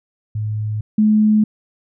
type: tone pair in turn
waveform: sine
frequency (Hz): 107.1 / 213.8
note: A2 / A3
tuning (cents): -46 / -49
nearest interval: octave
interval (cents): 1197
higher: second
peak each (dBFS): -19 / -10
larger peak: second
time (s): 0.35-0.81 / 0.98-1.44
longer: neither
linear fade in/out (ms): 5
effects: none